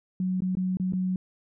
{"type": "tone with dropouts", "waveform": "sine", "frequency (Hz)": 185, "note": "F#3", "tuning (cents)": 0, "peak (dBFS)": -24, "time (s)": [0.2, 1.16], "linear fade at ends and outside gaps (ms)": 2, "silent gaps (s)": [[0.405, 0.42], [0.552, 0.57], [0.771, 0.798], [0.924, 0.934]], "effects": []}